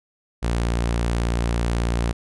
sawtooth tone, 58.27 Hz, A#1, in tune, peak -16 dBFS, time 0.42-2.13 s, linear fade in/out 20 ms, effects resampled to 24000 Hz

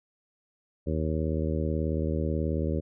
harmonic tone, 78.4 Hz, D#2, 14 cents sharp, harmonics 1 / 2 / 3 / 4 / 5 / 6 / 7, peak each -29 / -32 / -34 / -35 / -36 / -37 / -37 dBFS, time 0.86-2.81 s, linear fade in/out 20 ms, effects none

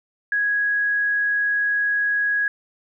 sine tone, 1661.2 Hz, G#6, in tune, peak -18 dBFS, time 0.32-2.48 s, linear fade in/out 2 ms, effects none

